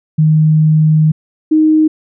sine tone pair in turn, 155.56 / 311.5 Hz, D#3 / D#4, 0 / +2 cents, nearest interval octave, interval 1202 cents, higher second, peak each -6 dBFS, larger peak neither, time 0.18-1.12 / 1.51-1.88 s, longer first, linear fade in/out 10 ms, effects none

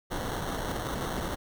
pink noise with sample-and-hold, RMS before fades -33 dBFS, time 0.1-1.36 s, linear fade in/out 20 ms, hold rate 2450 Hz, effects none

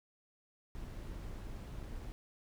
brown noise with amplitude modulation, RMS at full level -43 dBFS, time 0.75-2.12 s, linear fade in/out 0 ms, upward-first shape sine, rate 286 Hz, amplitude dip 30%, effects none

